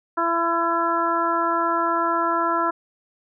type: harmonic tone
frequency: 336.1 Hz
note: E4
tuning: 34 cents sharp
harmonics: 1 / 2 / 3 / 4 / 5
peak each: -27 / -27 / -23 / -23 / -33 dBFS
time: 0.17-2.71 s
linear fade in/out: 10 ms
effects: none